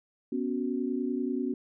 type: chord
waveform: sine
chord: B suspended second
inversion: none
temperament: equal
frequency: 246.9 / 277.2 / 370 Hz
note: B3 / C#4 / F#4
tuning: 0 / 0 / 0 cents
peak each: -31 / -32 / -34 dBFS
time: 0.32-1.54 s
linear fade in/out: 5 ms
effects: none